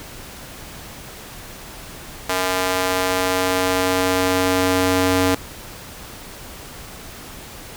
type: tone with high-pass filter sweep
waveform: square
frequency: 92.5 Hz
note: F#2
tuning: in tune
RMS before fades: -19 dBFS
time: 2.29-5.35 s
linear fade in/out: 5 ms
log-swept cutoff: 630 to 240 Hz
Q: 0.79
effects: pink hiss -37 dBFS RMS until 7.76 s